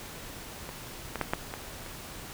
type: clicks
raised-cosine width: 0.5 ms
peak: -25 / -17 / -12 / -11 / -20 / -28 dBFS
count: 6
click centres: 0.691 / 1.157 / 1.213 / 1.335 / 1.539 / 1.863 s
effects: pink hiss -43 dBFS RMS until 2.33 s